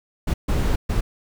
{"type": "noise bursts at uneven times", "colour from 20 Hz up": "brown", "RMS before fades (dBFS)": -20, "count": 3, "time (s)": [[0.27, 0.34], [0.48, 0.76], [0.89, 1.01]], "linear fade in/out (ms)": 10, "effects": []}